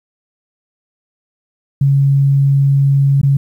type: tone with dropouts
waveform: sine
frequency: 138.7 Hz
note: C#3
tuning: 1 cent sharp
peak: -8 dBFS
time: 1.81-3.37 s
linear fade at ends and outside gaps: 5 ms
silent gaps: 3.215-3.231 s
effects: 8-bit